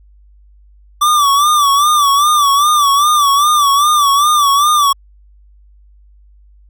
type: tone with vibrato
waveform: square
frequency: 1163 Hz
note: D6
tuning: 17 cents flat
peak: -9 dBFS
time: 1.01-4.93 s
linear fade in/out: 10 ms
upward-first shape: sine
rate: 2.5 Hz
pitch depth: 86 cents each way
effects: added 50 Hz sine -42 dBFS peak until 6.69 s